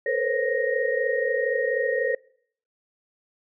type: tone cluster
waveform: sine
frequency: 444.6 / 487.3 / 520 / 544 / 1867 Hz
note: A4 / B4 / C5 / C#5 / A#6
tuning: +18 / -23 / -11 / -33 / +2 cents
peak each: -28 dBFS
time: 0.06-2.15 s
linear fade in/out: 5 ms
effects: noise-tail reverb RT60 0.6 s tail -24 dB re dry